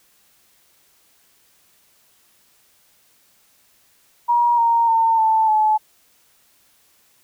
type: tone with pitch steps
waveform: sine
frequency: 953 / 929.1 / 905.8 / 883 / 860.9 Hz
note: A#5 / A#5 / A#5 / A5 / A5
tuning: +38 / -6 / -50 / +6 / -38 cents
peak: -13 dBFS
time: 4.28-5.78 s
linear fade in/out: 20 ms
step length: 300 ms
effects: white hiss -58 dBFS RMS until 7.23 s